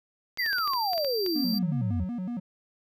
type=clicks; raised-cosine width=0.2 ms; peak=-22 dBFS; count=10; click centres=0.374 / 0.462 / 0.53 / 0.584 / 0.676 / 0.735 / 0.933 / 0.979 / 1.047 / 1.263 s
type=exponential sweep; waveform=sine; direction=down; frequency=2120 to 77.78 Hz; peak=-26 dBFS; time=0.38-2.05 s; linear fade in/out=20 ms
type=tone; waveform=square; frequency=4699 Hz; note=D8; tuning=in tune; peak=-31 dBFS; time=0.38-1.59 s; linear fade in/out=10 ms
type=tone with vibrato; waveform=triangle; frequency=210 Hz; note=G#3; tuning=19 cents sharp; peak=-28 dBFS; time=1.35-2.4 s; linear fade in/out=10 ms; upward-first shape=square; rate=5.4 Hz; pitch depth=230 cents each way
effects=none